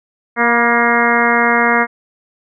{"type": "harmonic tone with a mistuned harmonic", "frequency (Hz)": 235.9, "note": "A#3", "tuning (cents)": 21, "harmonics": [1, 2, 3, 4, 5, 6, 7, 8, 9], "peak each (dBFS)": [-19, -19, -19, -19, -19, -19, -19, -19, -19], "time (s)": [0.36, 1.87], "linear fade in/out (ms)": 50, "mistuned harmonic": 4, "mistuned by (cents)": 25, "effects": []}